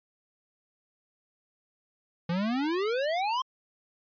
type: exponential sweep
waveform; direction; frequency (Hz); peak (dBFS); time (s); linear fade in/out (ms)
square; up; 164.81 to 1073; -27; 2.29-3.42; 5
effects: resampled to 11025 Hz